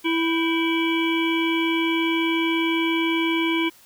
harmonic tone with a mistuned harmonic, 329.6 Hz, E4, in tune, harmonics 1 / 3 / 5 / 7 / 9 / 10, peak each -21 / -29 / -37 / -26 / -32 / -33 dBFS, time 0.04-3.7 s, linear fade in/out 20 ms, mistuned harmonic 5, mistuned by -86 cents, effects white hiss -52 dBFS RMS until 3.85 s

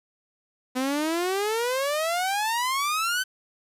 sawtooth exponential sweep, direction up, 250.5 to 1546 Hz, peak -20 dBFS, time 0.75-3.24 s, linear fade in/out 20 ms, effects resampled to 32000 Hz + 8-bit

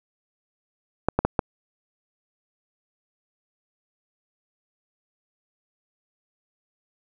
clicks, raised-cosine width 1 ms, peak -5 dBFS, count 4, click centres 1.086 / 1.19 / 1.25 / 1.392 s, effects none

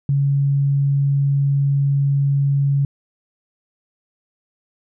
sine tone, 139.9 Hz, C#3, 16 cents sharp, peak -14 dBFS, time 0.09-2.85 s, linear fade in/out 2 ms, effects none

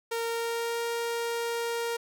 sawtooth tone with pitch glide, 461.6 to 467 Hz, A#4 to A#4, -17 to +3 cents, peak -25 dBFS, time 0.11-1.97 s, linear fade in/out 10 ms, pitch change +20 cents, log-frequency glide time 0.26-0.81 s, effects none

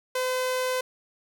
sawtooth tone, 510 Hz, C5, 44 cents flat, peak -21 dBFS, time 0.15-0.81 s, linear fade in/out 5 ms, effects none

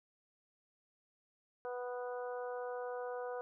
harmonic tone, 246.9 Hz, B3, in tune, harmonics 2 / 3 / 4 / 5 / 6, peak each -40 / -46 / -50 / -52 / -52 dBFS, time 1.65-3.41 s, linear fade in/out 0 ms, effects none

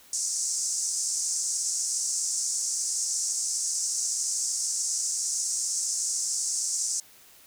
white band-pass noise, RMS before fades -29 dBFS, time 0.13-7 s, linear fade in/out 2 ms, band 5500 to 8500 Hz, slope 48 dB/octave, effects white hiss -54 dBFS RMS until 7.46 s

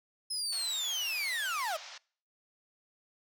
30% pulse linear sweep, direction down, 5170 to 586 Hz, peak -29 dBFS, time 0.3-1.77 s, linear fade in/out 10 ms
white band-pass noise, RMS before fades -48 dBFS, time 0.52-1.98 s, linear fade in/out 5 ms, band 580 to 6100 Hz, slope 48 dB/octave
effects noise-tail reverb RT60 0.5 s tail -24 dB re dry

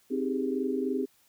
sine chord, Ab major seventh, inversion first, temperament equal, 261.6 / 311.1 / 392 / 415.3 Hz, C4 / Eb4 / G4 / Ab4, 0 / 0 / 0 / 0 cents, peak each -30 / -36 / -32 / -34 dBFS, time 0.1-1.06 s, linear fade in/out 20 ms, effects white hiss -65 dBFS RMS until 1.28 s

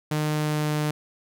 sawtooth tone with pitch glide, 152.2 to 150.8 Hz, D#3 to D3, -38 to +46 cents, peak -19 dBFS, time 0.11-0.91 s, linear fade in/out 5 ms, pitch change -16 cents, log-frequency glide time 0.31-0.79 s, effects none

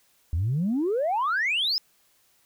sine exponential sweep, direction up, 75.6 to 5274 Hz, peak -21 dBFS, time 0.33-1.78 s, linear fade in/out 0 ms, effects tanh soft clip ceiling -19 dBFS + white hiss -64 dBFS RMS until 2.45 s

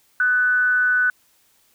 sine tone with frequency modulation, 1493 Hz, F#6, 15 cents sharp, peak -15 dBFS, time 0.2-1.1 s, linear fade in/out 2 ms, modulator 242 Hz, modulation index 0.26, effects white hiss -60 dBFS RMS until 1.74 s

